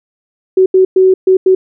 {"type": "tone bursts at uneven times", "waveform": "sine", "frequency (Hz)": 375.7, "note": "F#4", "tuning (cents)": 26, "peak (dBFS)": -4, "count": 5, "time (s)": [[0.57, 0.66], [0.74, 0.85], [0.96, 1.14], [1.27, 1.37], [1.46, 1.55]], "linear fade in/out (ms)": 5, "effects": []}